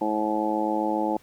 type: harmonic tone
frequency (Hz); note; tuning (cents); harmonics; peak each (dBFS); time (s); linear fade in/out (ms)
107.4; A2; -41; 2 / 3 / 4 / 5 / 6 / 7 / 8; -32 / -27 / -36 / -30 / -36 / -32 / -28; 0.01-1.17; 5
effects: pink hiss -57 dBFS RMS until 1.22 s